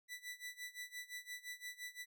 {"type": "tone with tremolo", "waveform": "sawtooth", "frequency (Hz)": 1975.5, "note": "B6", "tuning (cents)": 0, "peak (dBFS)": -40, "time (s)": [0.08, 2.06], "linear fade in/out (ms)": 50, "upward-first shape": "sine", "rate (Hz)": 5.8, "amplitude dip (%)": 90, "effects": []}